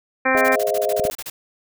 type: harmonic tone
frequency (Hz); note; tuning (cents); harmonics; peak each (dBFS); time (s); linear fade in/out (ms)
261.6; C4; 0; 1 / 2 / 3 / 4 / 5 / 6 / 7 / 8 / 9; -25 / -21 / -24 / -25 / -26 / -24 / -22 / -30 / -25; 0.25-0.56; 10
type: chord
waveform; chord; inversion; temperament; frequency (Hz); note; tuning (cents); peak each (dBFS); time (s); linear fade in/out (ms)
sine; F minor seventh; first; equal with one note detuned; 415.3 / 523.3 / 631.7 / 698.5; Ab4 / C5 / Eb5 / F5; 0 / 0 / +26 / 0; -24 / -25 / -21 / -27; 0.35-1.1; 0
type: noise bursts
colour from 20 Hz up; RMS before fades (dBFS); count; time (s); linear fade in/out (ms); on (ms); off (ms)
white; -31; 13; 0.37-1.3; 5; 42; 32
type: clicks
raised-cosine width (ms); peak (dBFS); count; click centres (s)
2; -15; 2; 0.997 / 1.052
effects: none